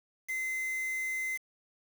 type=tone with quantisation; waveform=triangle; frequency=2060 Hz; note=C7; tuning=28 cents flat; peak=-30 dBFS; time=0.28-1.38 s; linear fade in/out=20 ms; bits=7; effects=none